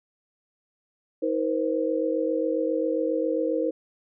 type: tone cluster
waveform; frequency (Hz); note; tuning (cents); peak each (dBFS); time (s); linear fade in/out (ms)
sine; 318.3 / 474.6 / 522; D#4 / A#4 / C5; +39 / +31 / -4; -27; 1.22-3.71; 10
effects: none